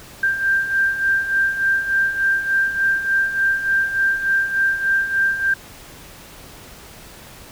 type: beating tone pair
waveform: sine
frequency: 1579 / 1582.4 Hz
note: G6 / G6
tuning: +12 / +16 cents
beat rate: 3.4 Hz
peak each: -23 / -17 dBFS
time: 0.23-5.54 s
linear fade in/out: 5 ms
effects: pink hiss -41 dBFS RMS until 7.51 s